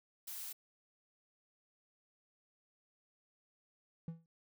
blue noise, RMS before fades -45 dBFS, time 0.27-0.53 s, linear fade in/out 10 ms
triangle tone with exponential decay, 164.81 Hz, E3, in tune, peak -35 dBFS, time 4.08-4.26 s, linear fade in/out 2 ms, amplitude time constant 39 ms
effects none

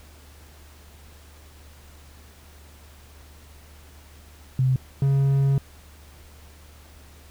sine / triangle tone pair in turn, 130 / 137.59 Hz, C3 / C#3, -11 / -13 cents, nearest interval minor second, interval 98 cents, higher second, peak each -17 / -15 dBFS, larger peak second, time 4.59-4.76 / 5.02-5.58 s, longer second, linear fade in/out 2 ms, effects added 74 Hz sine -47 dBFS peak until 7.3 s + pink hiss -52 dBFS RMS until 7.3 s

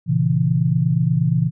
sine chord, A# diminished, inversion none, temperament equal with one note detuned, 116.54 / 136.29 / 164.81 Hz, A#2 / C#3 / E3, 0 / -29 / 0 cents, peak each -21 / -19 / -18 dBFS, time 0.06-1.51 s, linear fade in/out 50 ms, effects none

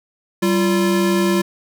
square tone pair together, 192.79 / 345.2 Hz, G3 / F4, -29 / -20 cents, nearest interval minor seventh, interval 1009 cents, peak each -18 dBFS, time 0.42-1.42 s, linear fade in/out 10 ms, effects none

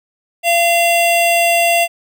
square tone pair together, 684.8 / 2739 Hz, F5 / F7, -34 / -34 cents, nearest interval 2 octaves, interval 2400 cents, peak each -13 / -16 dBFS, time 0.43-1.88 s, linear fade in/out 50 ms, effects none

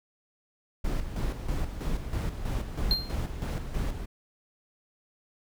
brown noise with tremolo, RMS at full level -29 dBFS, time 0.84-4.06 s, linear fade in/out 10 ms, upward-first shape square, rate 3.1 Hz, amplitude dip 55%
triangle tone with exponential decay, 4186 Hz, C8, in tune, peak -19 dBFS, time 2.91-3.16 s, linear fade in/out 1 ms, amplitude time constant 53 ms
effects none

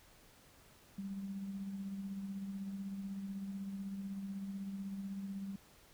sine tone with tremolo, 196 Hz, G3, in tune, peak -38 dBFS, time 0.98-5.56 s, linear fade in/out 5 ms, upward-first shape sine, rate 16 Hz, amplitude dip 40%, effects pink hiss -63 dBFS RMS until 5.93 s

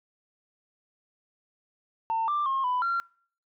sine tone with pitch steps, 900 / 1181 / 1074 / 996 / 1375 Hz, A5 / D6 / C6 / B5 / F6, +39 / +9 / +45 / +14 / -27 cents, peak -23 dBFS, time 2.1-3 s, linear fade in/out 0 ms, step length 180 ms, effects noise-tail reverb RT60 0.5 s tail -26 dB re dry + tanh soft clip ceiling -21 dBFS

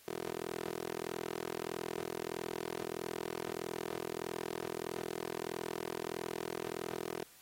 15% pulse tone with high-pass filter, 41.58 Hz, E1, 16 cents sharp, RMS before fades -41 dBFS, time 0.08-7.23 s, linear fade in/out 0 ms, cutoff 340 Hz, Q 2.2, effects white hiss -60 dBFS RMS until 7.41 s + AAC 48 kbps

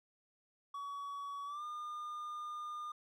triangle tone with pitch glide, 1130 to 1211.1 Hz, C#6 to D#6, +33 to -47 cents, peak -39 dBFS, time 0.74-2.92 s, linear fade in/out 5 ms, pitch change +120 cents, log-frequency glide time 1.45-1.64 s, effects none

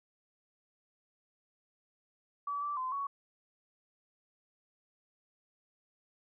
sine tone with pitch steps, 1147 / 1165 / 1029 / 1118 Hz, D6 / D6 / C6 / C#6, -41 / -14 / -29 / +14 cents, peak -33 dBFS, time 2.47-3.07 s, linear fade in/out 5 ms, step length 150 ms, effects none

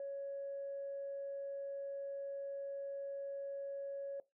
sine tone, 556 Hz, C#5, 5 cents sharp, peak -39 dBFS, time 0-4.2 s, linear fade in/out 2 ms, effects noise-tail reverb RT60 0.2 s tail -18 dB re dry + tanh soft clip ceiling -36 dBFS

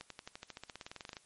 accelerating click train, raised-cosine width 0.2 ms, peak -27 dBFS, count 20, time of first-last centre 0.01-1.168 s, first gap 93 ms, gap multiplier 0.95, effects white hiss -66 dBFS RMS until 1.25 s + MP3 48 kbps

